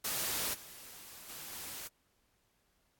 white noise with level steps, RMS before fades -35 / -51 / -46 / -44 dBFS, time 0.04-1.88 s, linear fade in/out 10 ms, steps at 0.53 / 1.28 / 1.51 s, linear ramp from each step 20 ms, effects pink hiss -75 dBFS RMS until 2.99 s + AAC 64 kbps

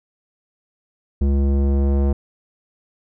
square tone with low-pass filter sweep, 69.3 Hz, C#2, in tune, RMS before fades -17 dBFS, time 1.21-2.13 s, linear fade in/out 5 ms, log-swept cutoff 310 to 570 Hz, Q 1, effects none

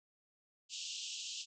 pink band-pass noise, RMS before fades -44 dBFS, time 0.69-1.46 s, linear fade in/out 50 ms, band 2700 to 7600 Hz, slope 96 dB/octave, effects none

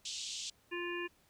pink band-pass noise, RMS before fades -42 dBFS, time 0.05-0.5 s, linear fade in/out 5 ms, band 2900 to 7700 Hz, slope 48 dB/octave
harmonic tone, 349.2 Hz, F4, in tune, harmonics 1 / 3 / 5 / 7 / 8, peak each -39 / -46 / -43 / -44 / -47 dBFS, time 0.71-1.08 s, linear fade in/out 20 ms
effects pink hiss -69 dBFS RMS until 1.29 s

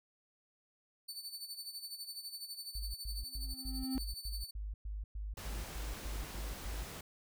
sawtooth tone with tremolo, 4510 Hz, C#8, 29 cents sharp, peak -38 dBFS, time 1.08-4.51 s, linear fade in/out 10 ms, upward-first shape sine, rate 12 Hz, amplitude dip 70%
sine tone bursts, 51.3 Hz, G#1, 21 cents flat, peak -38 dBFS, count 14, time 2.75-6.84 s, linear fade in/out 5 ms, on 190 ms, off 110 ms
triangle tone with exponential growth, 261.7 Hz, C4, in tune, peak -30 dBFS, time 3.15-3.98 s, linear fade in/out 0 ms, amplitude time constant 180 ms
pink noise, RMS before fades -47 dBFS, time 5.37-7.01 s, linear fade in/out 5 ms
effects none

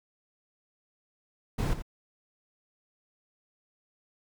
brown noise with echo, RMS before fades -28 dBFS, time 1.58-1.74 s, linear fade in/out 10 ms, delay 84 ms, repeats 1, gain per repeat -10 dB, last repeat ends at 1.824 s, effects none

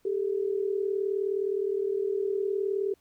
sine tone pair together, 392 / 431.4 Hz, G4 / A4, 0 / -34 cents, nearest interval major second, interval 166 cents, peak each -27 / -31 dBFS, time 0.05-2.94 s, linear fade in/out 5 ms, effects pink hiss -68 dBFS RMS until 3 s

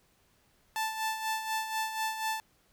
sawtooth tone with tremolo, 880 Hz, A5, in tune, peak -25 dBFS, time 0.76-2.4 s, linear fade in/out 0 ms, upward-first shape sine, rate 4.1 Hz, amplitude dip 60%, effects pink hiss -68 dBFS RMS until 2.72 s

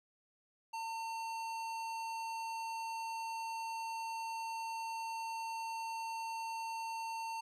square tone with low-pass filter, 905 Hz, A5, 48 cents sharp, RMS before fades -41 dBFS, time 0.73-7.41 s, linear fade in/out 10 ms, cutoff 10000 Hz, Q 0.55, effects 13-bit

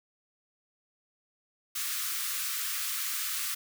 white high-pass noise, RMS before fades -33 dBFS, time 1.75-3.55 s, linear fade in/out 10 ms, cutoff 1100 Hz, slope 96 dB/octave, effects none

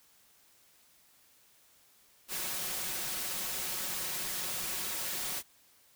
white noise with comb filter, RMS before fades -36 dBFS, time 2.28-5.43 s, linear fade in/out 50 ms, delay 5.4 ms, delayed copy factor +0.5, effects white hiss -64 dBFS RMS until 5.95 s

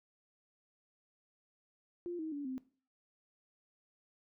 sine tone with pitch steps, 349.2 / 316.5 / 286.9 / 260.1 Hz, F4 / D#4 / D4 / C4, 0 / +30 / -40 / -10 cents, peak -37 dBFS, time 2.06-2.58 s, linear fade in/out 0 ms, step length 130 ms, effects noise-tail reverb RT60 0.4 s tail -18 dB re dry

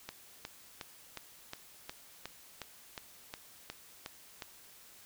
click train, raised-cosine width 0.2 ms, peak -23 dBFS, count 13, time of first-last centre 0.09-4.422 s, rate 2.77 Hz, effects white hiss -57 dBFS RMS until 5.05 s

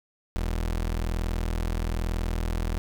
30% pulse tone, 41.1 Hz, E1, 4 cents flat, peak -23 dBFS, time 0.36-2.78 s, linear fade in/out 0 ms, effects none

